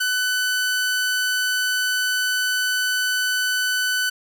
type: tone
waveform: sawtooth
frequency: 1500 Hz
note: F#6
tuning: 23 cents sharp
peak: -16 dBFS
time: 0-4.1 s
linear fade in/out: 10 ms
effects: none